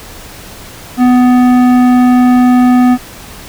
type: tone with tanh clipping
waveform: sine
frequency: 249 Hz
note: B3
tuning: 14 cents sharp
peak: -6 dBFS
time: 0.97-2.98 s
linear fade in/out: 50 ms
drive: 14 dB
effects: pink hiss -31 dBFS RMS until 3.48 s